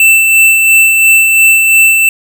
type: tone with tremolo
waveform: square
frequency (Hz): 2665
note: E7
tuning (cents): +18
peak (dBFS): -3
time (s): 0-2.09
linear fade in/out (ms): 2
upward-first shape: sine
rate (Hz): 2.9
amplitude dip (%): 35
effects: none